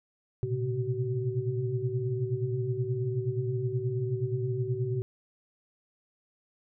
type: tone cluster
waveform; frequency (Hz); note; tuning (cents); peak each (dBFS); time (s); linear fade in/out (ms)
sine; 114.6 / 125.1 / 133.5 / 379.1; A#2 / B2 / C3 / F#4; -29 / +23 / +35 / +42; -33 / -32 / -35 / -33; 0.43-5.02; 0
effects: none